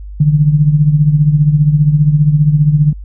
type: tone with tremolo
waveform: sine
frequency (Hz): 149.3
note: D3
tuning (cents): +29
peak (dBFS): -3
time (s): 0.2-2.93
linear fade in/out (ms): 5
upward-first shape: triangle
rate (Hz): 15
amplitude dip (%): 75
effects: added 50 Hz sine -25 dBFS peak until 3.04 s